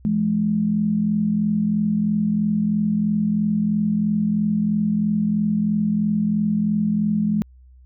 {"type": "tone pair together", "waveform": "sine", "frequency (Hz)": [168.66, 211.7], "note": ["E3", "G#3"], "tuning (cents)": [40, 33], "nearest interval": "major third", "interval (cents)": 393, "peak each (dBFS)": [-24, -18], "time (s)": [0.05, 7.42], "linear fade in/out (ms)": 0, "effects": ["added 63 Hz sine -45 dBFS peak until 7.85 s"]}